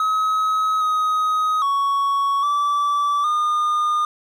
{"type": "tone with pitch steps", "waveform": "triangle", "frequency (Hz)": [1276, 1258, 1115, 1159, 1217], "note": ["D#6", "D#6", "C#6", "D6", "D#6"], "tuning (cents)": [43, 19, 10, -23, -39], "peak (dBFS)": -15, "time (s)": [0, 4.05], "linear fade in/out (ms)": 2, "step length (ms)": 810, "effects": []}